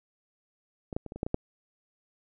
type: clicks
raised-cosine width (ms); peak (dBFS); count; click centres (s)
2; -23 / -16 / -26 / -26 / -26 / -15 / -19 / -12; 8; 0.928 / 0.965 / 1.063 / 1.121 / 1.16 / 1.231 / 1.265 / 1.344
effects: none